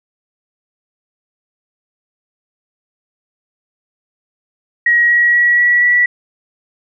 sine tone with pitch steps, 1900 / 1912.1 / 1924.3 / 1936.6 / 1948.9 Hz, A#6 / A#6 / B6 / B6 / B6, +33 / +43 / -45 / -34 / -23 cents, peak -8 dBFS, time 4.86-6.06 s, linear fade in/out 5 ms, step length 240 ms, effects none

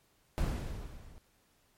brown noise with level ramp, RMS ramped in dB -29 to -54 dBFS, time 0.38-1.18 s, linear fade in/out 0 ms, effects pink hiss -70 dBFS RMS until 1.77 s + MP3 64 kbps

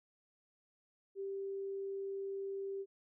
sine tone, 392 Hz, G4, in tune, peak -38 dBFS, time 1.15-2.86 s, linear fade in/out 50 ms, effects none

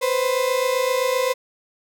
35% pulse tone pair together, 498.3 / 526 Hz, B4 / C5, +15 / +9 cents, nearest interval minor second, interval 94 cents, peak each -20 dBFS, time 0.01-1.34 s, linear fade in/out 20 ms, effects none

